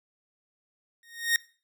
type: tone with exponential growth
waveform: sawtooth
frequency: 1858 Hz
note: A#6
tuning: 6 cents flat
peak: -15 dBFS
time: 1.03-1.36 s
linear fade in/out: 1 ms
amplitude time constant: 71 ms
effects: noise-tail reverb RT60 0.4 s tail -22 dB re dry